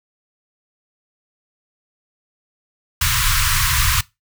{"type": "band-stop noise", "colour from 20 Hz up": "pink", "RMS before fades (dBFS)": -17, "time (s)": [3.01, 4.01], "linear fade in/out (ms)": 5, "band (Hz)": [140, 980], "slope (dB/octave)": 96, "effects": ["noise-tail reverb RT60 0.2 s tail -20 dB re dry"]}